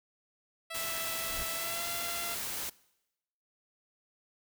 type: tone with pitch glide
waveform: 10% pulse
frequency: 659.3 to 686.1 Hz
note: E5 to F5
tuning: 0 to -31 cents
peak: -30 dBFS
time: 0.7-2.35 s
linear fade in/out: 10 ms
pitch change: +69 cents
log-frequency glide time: 1.53-1.87 s
type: noise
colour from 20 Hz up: white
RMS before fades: -37 dBFS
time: 0.74-2.7 s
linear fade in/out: 10 ms
type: noise with exponential growth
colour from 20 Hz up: brown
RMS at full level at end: -36 dBFS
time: 1.15-1.43 s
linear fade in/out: 2 ms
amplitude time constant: 60 ms
effects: noise-tail reverb RT60 0.9 s tail -22 dB re dry